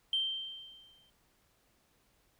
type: tone with exponential decay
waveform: sine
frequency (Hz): 3136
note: G7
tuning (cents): 0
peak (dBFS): -26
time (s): 0.13-1.1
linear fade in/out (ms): 2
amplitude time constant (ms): 210
effects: tanh soft clip ceiling -22 dBFS + pink hiss -71 dBFS RMS until 2.39 s